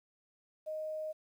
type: tone with quantisation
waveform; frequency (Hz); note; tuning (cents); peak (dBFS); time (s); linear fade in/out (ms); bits
sine; 622.3; D#5; 0; -36; 0.66-1.13; 20; 11
effects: none